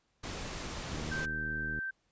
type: noise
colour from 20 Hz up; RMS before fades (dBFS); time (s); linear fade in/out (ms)
pink; -40; 0.23-1.26; 10
type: click train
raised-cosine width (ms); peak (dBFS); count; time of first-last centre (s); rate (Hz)
3; -30; 68; 0.92-1.789; 77.1
type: tone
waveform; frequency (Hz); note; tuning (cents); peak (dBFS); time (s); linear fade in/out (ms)
sine; 1560; G6; -9; -34; 1.11-1.91; 10
effects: pink hiss -75 dBFS RMS until 2.11 s + resampled to 16000 Hz